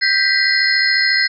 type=tone cluster; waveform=sine; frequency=1573 / 1941 / 2015 / 4253 / 5100 Hz; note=G6 / B6 / B6 / C8 / D#8; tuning=+6 / -31 / +34 / +27 / +42 cents; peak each=-19 dBFS; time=0.01-1.28 s; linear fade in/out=20 ms; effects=none